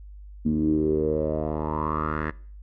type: tone with low-pass filter sweep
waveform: 10% pulse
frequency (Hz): 77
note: D#2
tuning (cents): -17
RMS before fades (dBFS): -25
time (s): 0.45-2.31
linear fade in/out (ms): 10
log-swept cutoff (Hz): 240 to 1700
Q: 6.4
effects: noise-tail reverb RT60 0.5 s tail -23 dB re dry + added 50 Hz sine -40 dBFS peak until 2.62 s